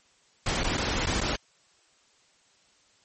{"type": "noise with dropouts", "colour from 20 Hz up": "pink", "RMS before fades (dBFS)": -27, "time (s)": [0.46, 1.36], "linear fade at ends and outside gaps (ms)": 5, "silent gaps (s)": [[0.636, 0.64], [0.773, 0.777], [1.059, 1.067], [1.206, 1.212]], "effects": ["white hiss -63 dBFS RMS until 3.04 s", "MP3 32 kbps"]}